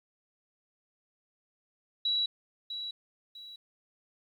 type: tone with echo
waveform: sine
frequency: 3910 Hz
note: B7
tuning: 18 cents flat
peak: -26 dBFS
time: 2.05-2.26 s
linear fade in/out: 5 ms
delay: 650 ms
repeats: 2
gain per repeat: -9 dB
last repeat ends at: 3.56 s
effects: 11-bit